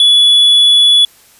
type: tone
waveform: triangle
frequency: 3416 Hz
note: G#7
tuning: 48 cents sharp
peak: -3 dBFS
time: 0-1.05 s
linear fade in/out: 2 ms
effects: white hiss -45 dBFS RMS until 1.39 s + resampled to 32000 Hz